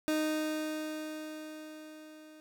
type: tone with level ramp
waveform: 30% pulse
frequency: 309.3 Hz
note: D#4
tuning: 10 cents flat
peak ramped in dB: -25 to -49 dBFS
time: 0.08-2.4 s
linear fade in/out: 0 ms
effects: none